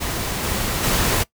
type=noise with level steps; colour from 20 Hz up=pink; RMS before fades=-25 / -23 / -19 dBFS; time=0-1.24 s; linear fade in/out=20 ms; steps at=0.43 / 0.83 s; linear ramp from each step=10 ms; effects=noise-tail reverb RT60 0.1 s tail -20 dB re dry